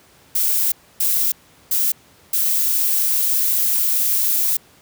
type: noise bursts at uneven times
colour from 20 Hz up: violet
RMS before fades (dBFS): -18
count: 4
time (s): 0.35-0.72 / 1-1.32 / 1.71-1.92 / 2.33-4.57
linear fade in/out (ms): 5
effects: pink hiss -51 dBFS RMS until 4.81 s + high-pass 80 Hz 12 dB/octave

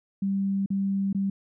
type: tone with dropouts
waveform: sine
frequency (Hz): 196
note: G3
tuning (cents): 0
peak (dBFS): -23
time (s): 0.22-1.3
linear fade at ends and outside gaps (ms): 5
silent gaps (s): 0.661-0.703 / 1.129-1.147
effects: none

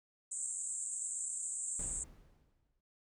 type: band-pass noise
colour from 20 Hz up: white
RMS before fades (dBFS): -40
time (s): 0.31-2.04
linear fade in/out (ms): 10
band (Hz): 7300 to 8500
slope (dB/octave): 96
type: noise with exponential decay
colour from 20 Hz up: brown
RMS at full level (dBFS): -43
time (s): 1.79-2.81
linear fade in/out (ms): 5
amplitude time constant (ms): 220
effects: none

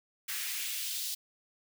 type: noise with high-pass filter sweep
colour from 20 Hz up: white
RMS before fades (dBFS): -36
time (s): 0.28-1.15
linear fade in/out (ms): 10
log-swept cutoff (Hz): 1700 to 4100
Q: 1.6
effects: none

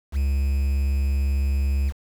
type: tone with quantisation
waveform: triangle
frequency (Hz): 69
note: C#2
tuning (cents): -7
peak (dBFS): -17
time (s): 0.12-1.93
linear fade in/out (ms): 50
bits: 7
effects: none

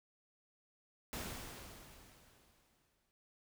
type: noise with exponential decay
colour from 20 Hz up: pink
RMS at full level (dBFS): -42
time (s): 1.13-3.11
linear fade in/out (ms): 0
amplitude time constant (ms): 430
effects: none

